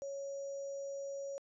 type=tone with sample-and-hold; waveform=sine; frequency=555 Hz; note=C#5; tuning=2 cents sharp; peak=-39 dBFS; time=0.02-1.38 s; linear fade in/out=0 ms; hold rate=6300 Hz; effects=resampled to 22050 Hz